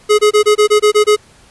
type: tone bursts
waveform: square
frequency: 421.2 Hz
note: G#4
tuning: 24 cents sharp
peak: -7 dBFS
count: 9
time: 0.09-1.164 s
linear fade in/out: 20 ms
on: 98 ms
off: 24 ms
effects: pink hiss -46 dBFS RMS until 1.5 s + resampled to 24000 Hz